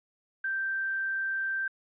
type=tone with quantisation; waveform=sine; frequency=1567 Hz; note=G6; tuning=1 cent flat; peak=-28 dBFS; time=0.44-1.68 s; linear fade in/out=5 ms; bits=9; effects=resampled to 8000 Hz